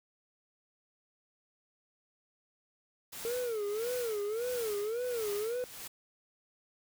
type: noise with tremolo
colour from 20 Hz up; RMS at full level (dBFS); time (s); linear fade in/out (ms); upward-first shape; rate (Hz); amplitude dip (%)
white; -42; 3.12-5.88; 10; sine; 1.5; 70
type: tone with vibrato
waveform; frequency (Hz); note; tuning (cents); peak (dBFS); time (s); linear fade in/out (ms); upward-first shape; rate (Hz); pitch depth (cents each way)
triangle; 451.1; A4; +43; -30; 3.25-5.64; 0; sine; 1.8; 180
effects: none